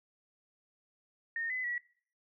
sine tone with pitch steps, 1838 / 2017 / 1933 Hz, A#6 / B6 / B6, -25 / +36 / -38 cents, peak -33 dBFS, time 1.36-1.78 s, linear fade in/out 2 ms, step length 140 ms, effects noise-tail reverb RT60 0.5 s tail -20 dB re dry

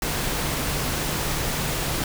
sine tone in noise, 146.83 Hz, D3, in tune, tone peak -34 dBFS, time 0.02-2.04 s, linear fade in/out 2 ms, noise pink, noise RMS -26 dBFS, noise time 0.02-2.04 s, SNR -11 dB, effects none

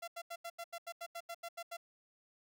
sawtooth tone bursts, 681 Hz, F5, 44 cents flat, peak -38 dBFS, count 13, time 0.02-1.77 s, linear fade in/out 10 ms, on 58 ms, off 83 ms, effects none

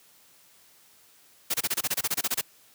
white noise bursts, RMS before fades -26 dBFS, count 14, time 1.5-2.413 s, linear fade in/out 10 ms, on 42 ms, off 25 ms, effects white hiss -58 dBFS RMS until 2.74 s + high-pass 80 Hz 12 dB/octave

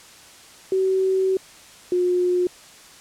sine tone pair in turn, 379.6 / 358.9 Hz, F#4 / F4, +44 / +47 cents, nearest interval minor second, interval 97 cents, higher first, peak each -17 dBFS, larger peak neither, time 0.72-1.37 / 1.92-2.47 s, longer first, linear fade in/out 2 ms, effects white hiss -46 dBFS RMS until 3 s + low-pass 9000 Hz 12 dB/octave

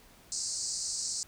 white band-pass noise, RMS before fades -35 dBFS, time 0.32-1.23 s, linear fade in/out 0 ms, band 4300 to 8600 Hz, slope 96 dB/octave, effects pink hiss -58 dBFS RMS until 1.27 s

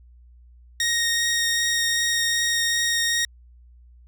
15% pulse tone with vibrato, 1864.7 Hz, A#6, in tune, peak -14 dBFS, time 0.8-3.25 s, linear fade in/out 2 ms, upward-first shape triangle, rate 2.6 Hz, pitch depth 9 cents each way, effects added 60 Hz sine -47 dBFS peak until 4.07 s

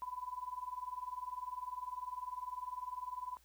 sine tone with tremolo, 1000 Hz, B5, 21 cents sharp, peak -36 dBFS, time 0.02-3.37 s, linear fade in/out 0 ms, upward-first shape triangle, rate 20 Hz, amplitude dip 95%, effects added 60 Hz sine -68 dBFS peak until 3.44 s + white hiss -70 dBFS RMS until 3.44 s

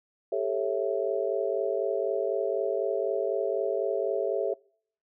sine chord, A dominant seventh, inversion third, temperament just, 396 / 440 / 550 / 660 Hz, G4 / A4 / C#5 / E5, +18 / 0 / -14 / +2 cents, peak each -31 dBFS, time 0.32-4.54 s, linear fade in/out 5 ms, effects noise-tail reverb RT60 0.6 s tail -26 dB re dry

